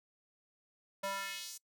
square tone with high-pass filter sweep, 196 Hz, G3, in tune, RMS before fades -41 dBFS, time 1.03-1.58 s, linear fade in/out 10 ms, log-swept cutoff 600 to 7600 Hz, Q 1.5, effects noise-tail reverb RT60 0.1 s tail -24 dB re dry

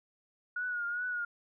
sine tone with vibrato, 1446 Hz, F#6, 40 cents flat, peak -32 dBFS, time 0.56-1.25 s, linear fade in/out 5 ms, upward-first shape triangle, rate 2.5 Hz, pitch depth 59 cents each way, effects none

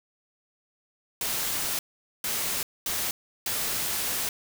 white noise bursts at uneven times, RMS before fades -29 dBFS, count 4, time 1.21-1.79 / 2.24-2.63 / 2.86-3.11 / 3.46-4.29 s, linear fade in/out 2 ms, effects none

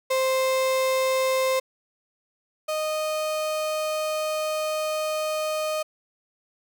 35% pulse tone pair in turn, 523.3 / 619 Hz, C5 / D#5, 0 / -9 cents, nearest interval minor third, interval 291 cents, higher second, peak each -19 / -23 dBFS, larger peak first, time 0.1-1.6 / 2.68-5.83 s, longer second, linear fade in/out 10 ms, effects none

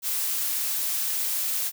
blue noise, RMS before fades -27 dBFS, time 0.02-1.72 s, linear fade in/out 50 ms, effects none

